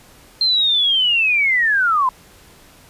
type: linear sweep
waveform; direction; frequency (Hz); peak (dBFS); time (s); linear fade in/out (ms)
sine; down; 4186 to 987.8; -13; 0.41-2.09; 2
effects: pink hiss -47 dBFS RMS until 2.89 s + resampled to 32000 Hz